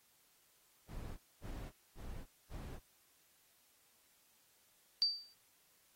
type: noise bursts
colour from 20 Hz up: brown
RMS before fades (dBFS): -46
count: 4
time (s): 0.87-2.8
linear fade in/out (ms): 50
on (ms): 310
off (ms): 230
type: tone with exponential decay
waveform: sine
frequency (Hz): 4644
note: D8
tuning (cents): -20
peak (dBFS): -26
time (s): 5.02-5.34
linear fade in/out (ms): 0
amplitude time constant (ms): 68
effects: white hiss -71 dBFS RMS until 5.95 s + AAC 48 kbps